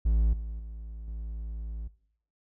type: tone with level steps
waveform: triangle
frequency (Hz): 55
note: A1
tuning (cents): 0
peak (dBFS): -19 / -32 / -36 / -32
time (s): 0.05-1.88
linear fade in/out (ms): 10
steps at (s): 0.33 / 0.59 / 1.08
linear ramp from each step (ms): 2
effects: noise-tail reverb RT60 0.6 s tail -18 dB re dry